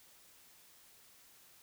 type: silence
effects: white hiss -62 dBFS RMS until 1.62 s